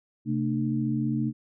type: tone cluster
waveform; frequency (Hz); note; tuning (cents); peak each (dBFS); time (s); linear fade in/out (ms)
sine; 131.9 / 225.2 / 299.7; C3 / A3 / D4; +14 / +40 / +35; -29 / -27 / -30; 0.25-1.33; 50
effects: none